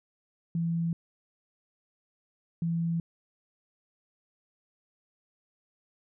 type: tone pair in turn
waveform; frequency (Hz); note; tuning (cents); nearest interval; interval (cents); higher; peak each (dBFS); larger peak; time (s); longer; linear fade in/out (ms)
sine; 167.3 / 167.3; E3 / E3; +26 / +26; unison; 0; neither; -26; neither; 0.55-0.93 / 2.62-3; neither; 2
effects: none